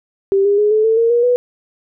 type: tone with pitch steps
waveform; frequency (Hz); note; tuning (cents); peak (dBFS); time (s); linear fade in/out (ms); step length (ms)
sine; 392 / 404.9 / 418.2 / 431.9 / 446.1 / 460.8 / 476 / 491.6; G4 / G#4 / G#4 / A4 / A4 / A#4 / A#4 / B4; 0 / -44 / +12 / -32 / +24 / -20 / +36 / -8; -10; 0.32-1.36; 0; 130
effects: none